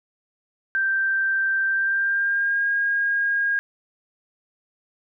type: tone with pitch glide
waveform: sine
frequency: 1568 to 1627.1 Hz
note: G6 to G#6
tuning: 0 to -36 cents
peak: -19 dBFS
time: 0.75-3.59 s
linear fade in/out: 0 ms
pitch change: +64 cents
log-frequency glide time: 1.68-2.68 s
effects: none